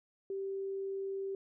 sine tone, 389.6 Hz, G4, 11 cents flat, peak -35 dBFS, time 0.3-1.35 s, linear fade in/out 2 ms, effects none

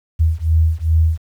sine beating tone pair, 79.3 / 81.8 Hz, D#2 / E2, +33 / -13 cents, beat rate 2.5 Hz, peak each -15 dBFS, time 0.19-1.18 s, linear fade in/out 20 ms, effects 8-bit

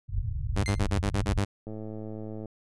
white low-pass noise, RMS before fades -30 dBFS, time 0.08-1.42 s, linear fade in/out 50 ms, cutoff 120 Hz, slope 48 dB/octave
sawtooth tone bursts, 100.6 Hz, G2, 45 cents sharp, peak -20 dBFS, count 8, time 0.56-1.449 s, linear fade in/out 10 ms, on 77 ms, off 39 ms
sawtooth tone with exponential decay, 2085 Hz, C7, 7 cents flat, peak -26 dBFS, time 0.66-0.86 s, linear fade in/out 0 ms, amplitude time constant 42 ms
click train, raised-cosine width 2 ms, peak -26 dBFS, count 86, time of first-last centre 1.67-2.457 s, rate 108 Hz
effects resampled to 24000 Hz

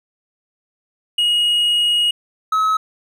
triangle tone pair in turn, 2885 / 1285.1 Hz, F#7 / E6, -44 / -44 cents, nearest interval octave + major second, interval 1400 cents, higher first, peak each -12 dBFS, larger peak neither, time 1.18-2.11 / 2.52-2.77 s, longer first, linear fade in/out 5 ms, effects none

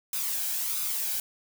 blue noise with flanger, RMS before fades -30 dBFS, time 0.13-1.2 s, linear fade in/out 2 ms, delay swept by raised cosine 0.79 to 1.29 ms, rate 1.5 Hz, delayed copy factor +0.5, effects none

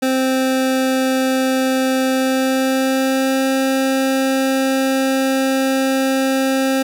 25% pulse tone with pitch glide, 261.6 to 266.3 Hz, C4 to C4, 0 to +31 cents, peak -11 dBFS, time 0.02-6.83 s, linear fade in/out 10 ms, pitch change +31 cents, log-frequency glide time 2.1-3.47 s, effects 8-bit

